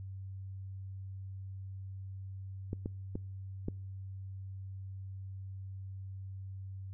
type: clicks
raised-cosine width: 3 ms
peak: -24 / -24 / -23 / -21 dBFS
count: 4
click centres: 2.731 / 2.859 / 3.155 / 3.684 s
effects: noise-tail reverb RT60 0.6 s tail -26 dB re dry + added 96 Hz sine -41 dBFS peak until 6.93 s